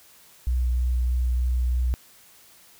sine tone with vibrato, 61.74 Hz, B1, in tune, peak -20 dBFS, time 0.47-1.94 s, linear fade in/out 0 ms, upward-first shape triangle, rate 3.2 Hz, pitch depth 14 cents each way, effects white hiss -53 dBFS RMS until 2.79 s

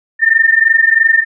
sine tone pair together, 1795 / 1818 Hz, A6 / A#6, +34 / -44 cents, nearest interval unison, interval 22 cents, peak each -10 dBFS, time 0.19-1.25 s, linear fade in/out 50 ms, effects none

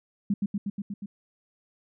sine tone with echo, 201.4 Hz, G3, 47 cents sharp, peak -21 dBFS, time 0.3-0.34 s, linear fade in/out 5 ms, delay 120 ms, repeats 6, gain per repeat -2 dB, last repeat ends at 1.06 s, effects none

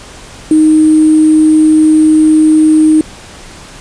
sine tone with sample-and-hold, 311.2 Hz, D#4, in tune, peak -3 dBFS, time 0.51-3.01 s, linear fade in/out 2 ms, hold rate 8820 Hz, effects pink hiss -32 dBFS RMS until 3.8 s + resampled to 22050 Hz

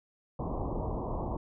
pink low-pass noise, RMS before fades -34 dBFS, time 0.39-1.37 s, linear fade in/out 5 ms, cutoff 1100 Hz, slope 96 dB/octave, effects none

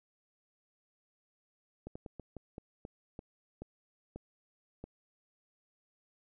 slowing click train, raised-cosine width 2 ms, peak -30 dBFS, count 11, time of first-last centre 1.87-4.84 s, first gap 85 ms, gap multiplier 1.26, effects none

